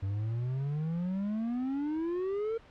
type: exponential sweep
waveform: triangle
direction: up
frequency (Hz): 95 to 461.9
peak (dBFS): -28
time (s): 0.02-2.58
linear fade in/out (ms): 10
effects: pink hiss -57 dBFS RMS until 2.7 s + low-pass 3000 Hz 12 dB/octave